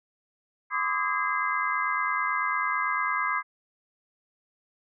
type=tone cluster; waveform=sine; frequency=1021 / 1168 / 1257 / 1631 / 2063 Hz; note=C6 / D6 / D#6 / G#6 / C7; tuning=-43 / -10 / +17 / -32 / -25 cents; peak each=-31 dBFS; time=0.7-3.43 s; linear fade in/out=50 ms; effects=none